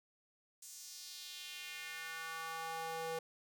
square tone with high-pass filter sweep, 163.2 Hz, E3, 17 cents flat, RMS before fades -45 dBFS, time 0.62-3.19 s, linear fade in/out 5 ms, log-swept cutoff 7400 to 510 Hz, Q 2, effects none

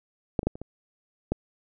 clicks, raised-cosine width 2 ms, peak -10 / -21 / -9 / -27 / -23 / -11 dBFS, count 6, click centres 0.392 / 0.431 / 0.47 / 0.555 / 0.616 / 1.32 s, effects none

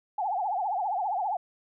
sine tone with vibrato, 784 Hz, G5, in tune, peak -26 dBFS, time 0.18-1.37 s, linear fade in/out 5 ms, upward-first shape triangle, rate 15 Hz, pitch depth 220 cents each way, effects none

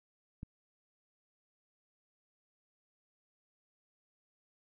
click, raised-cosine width 5 ms, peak -30 dBFS, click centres 0.431 s, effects none

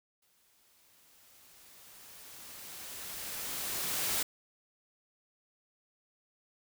white noise with exponential growth, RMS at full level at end -31 dBFS, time 0.22-4.23 s, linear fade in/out 5 ms, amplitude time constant 870 ms, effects none

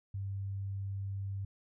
sine tone, 98.2 Hz, G2, 4 cents sharp, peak -35 dBFS, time 0.14-1.45 s, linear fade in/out 5 ms, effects none

